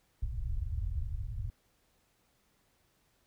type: low-pass noise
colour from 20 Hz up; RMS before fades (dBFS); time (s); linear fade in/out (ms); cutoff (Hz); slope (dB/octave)
pink; -35; 0.22-1.5; 2; 110; 48
effects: pink hiss -72 dBFS RMS until 3.26 s